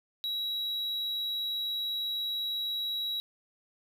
triangle tone, 3878 Hz, B7, 32 cents flat, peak -29 dBFS, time 0.24-3.2 s, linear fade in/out 0 ms, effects none

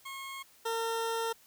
20% pulse tone pair in turn, 1084 / 455.8 Hz, C#6 / A#4, -39 / -39 cents, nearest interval octave + minor third, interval 1500 cents, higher first, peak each -35 / -26 dBFS, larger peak second, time 0.05-0.43 / 0.65-1.33 s, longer second, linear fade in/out 10 ms, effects white hiss -61 dBFS RMS until 1.46 s

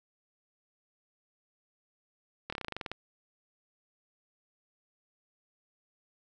slowing click train, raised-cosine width 0.3 ms, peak -20 dBFS, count 12, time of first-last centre 2.5-2.916 s, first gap 25 ms, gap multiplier 1.08, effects none

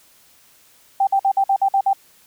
sine tone bursts, 784 Hz, G5, in tune, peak -13 dBFS, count 8, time 1-1.932 s, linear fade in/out 5 ms, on 71 ms, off 52 ms, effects white hiss -53 dBFS RMS until 2.26 s

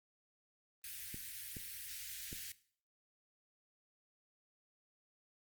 white band-stop noise, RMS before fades -47 dBFS, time 0.84-2.52 s, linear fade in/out 2 ms, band 110 to 1600 Hz, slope 48 dB/octave
clicks, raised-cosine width 3 ms, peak -34 dBFS, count 3, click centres 1.144 / 1.568 / 2.329 s
effects noise-tail reverb RT60 0.5 s tail -17 dB re dry + Opus 32 kbps

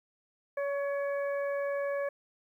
harmonic tone with a mistuned harmonic, 564 Hz, C#5, 30 cents sharp, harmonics 1 / 2 / 3 / 4, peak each -30 / -42 / -41 / -48 dBFS, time 0.57-2.09 s, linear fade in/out 5 ms, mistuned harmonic 2, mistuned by -17 cents, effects 11-bit

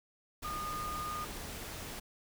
sine tone in noise, 1222 Hz, D#6, 32 cents flat, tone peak -37 dBFS, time 0.44-1.25 s, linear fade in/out 10 ms, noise pink, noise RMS -43 dBFS, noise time 0.42-2 s, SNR +3 dB, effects none

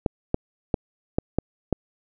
clicks, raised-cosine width 2 ms, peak -7 dBFS, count 6, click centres 0.062 / 0.344 / 0.742 / 1.185 / 1.386 / 1.727 s, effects none

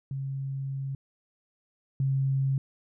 sine tone pair in turn, 136 / 135.24 Hz, C#3 / C#3, -33 / -42 cents, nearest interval unison, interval 9 cents, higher first, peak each -30 / -23 dBFS, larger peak second, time 0.11-0.95 / 2-2.58 s, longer first, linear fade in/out 2 ms, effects none

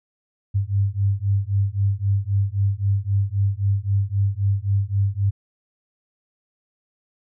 sine beating tone pair, 97.6 / 101.4 Hz, G2 / G#2, -7 / -41 cents, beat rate 3.8 Hz, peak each -21 dBFS, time 0.54-5.31 s, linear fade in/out 20 ms, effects none

